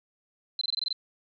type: tone bursts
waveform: sine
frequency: 4078 Hz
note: C8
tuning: 45 cents flat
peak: -26 dBFS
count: 8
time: 0.59-0.928 s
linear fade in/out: 2 ms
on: 23 ms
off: 22 ms
effects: none